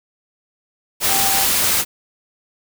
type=tone in noise; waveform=sine; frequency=781 Hz; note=G5; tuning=7 cents flat; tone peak=-23 dBFS; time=1.08-1.47 s; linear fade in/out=50 ms; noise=white; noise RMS=-17 dBFS; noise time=1-1.85 s; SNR=-9 dB; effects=none